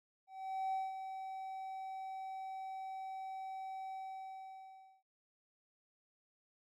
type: tone with ADSR envelope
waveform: triangle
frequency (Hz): 765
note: G5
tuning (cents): -42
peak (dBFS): -31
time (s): 0.27-5.03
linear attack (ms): 460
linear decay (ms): 190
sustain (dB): -9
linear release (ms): 1100
effects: tanh soft clip ceiling -29 dBFS